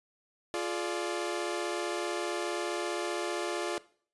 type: chord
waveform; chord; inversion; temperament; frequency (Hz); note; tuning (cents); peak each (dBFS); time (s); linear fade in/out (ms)
sawtooth; D diminished; first; equal with one note detuned; 349.2 / 424.5 / 587.3; F4 / Ab4 / D5; 0 / +38 / 0; -30 / -33 / -33; 0.54-3.78; 0
effects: noise-tail reverb RT60 0.5 s tail -19 dB re dry + resampled to 24000 Hz